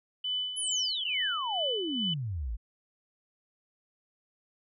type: tone with tremolo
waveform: sine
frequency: 3000 Hz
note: F#7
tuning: 23 cents sharp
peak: -28 dBFS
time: 0.24-2.14 s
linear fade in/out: 5 ms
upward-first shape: sine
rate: 2.3 Hz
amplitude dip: 60%
type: exponential sweep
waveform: sine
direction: down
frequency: 11080 to 49 Hz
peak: -31 dBFS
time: 0.56-2.57 s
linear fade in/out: 20 ms
effects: none